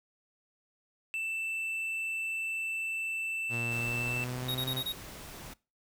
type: tone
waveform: triangle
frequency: 2658 Hz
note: E7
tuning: 14 cents sharp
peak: -30 dBFS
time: 1.14-4.24 s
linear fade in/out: 0 ms
type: tone with pitch glide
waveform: sawtooth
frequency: 117.8 to 129.95 Hz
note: A#2 to C3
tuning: +19 to -11 cents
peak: -31 dBFS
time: 3.49-4.84 s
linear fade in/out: 50 ms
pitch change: +170 cents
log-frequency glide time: 3.77-4.66 s
type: noise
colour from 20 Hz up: pink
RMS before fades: -46 dBFS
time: 3.71-5.54 s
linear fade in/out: 10 ms
type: tone bursts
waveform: square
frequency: 3768 Hz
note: A#7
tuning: 18 cents sharp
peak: -32 dBFS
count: 5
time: 4.48-4.926 s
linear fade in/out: 10 ms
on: 70 ms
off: 24 ms
effects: noise-tail reverb RT60 0.3 s tail -22 dB re dry